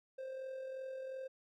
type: tone with amplitude modulation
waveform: triangle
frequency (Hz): 526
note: C5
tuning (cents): +9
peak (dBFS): -38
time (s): 0.18-1.28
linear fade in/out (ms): 10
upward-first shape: sine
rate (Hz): 42.8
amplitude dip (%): 40
effects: none